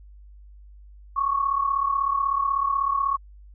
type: tone pair together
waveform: sine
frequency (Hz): 1100 / 1136.2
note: C#6 / C#6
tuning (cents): -14 / +42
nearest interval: minor second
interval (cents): 56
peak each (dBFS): -22 / -26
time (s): 1.16-3.17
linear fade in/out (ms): 10
effects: added 50 Hz sine -44 dBFS peak until 3.54 s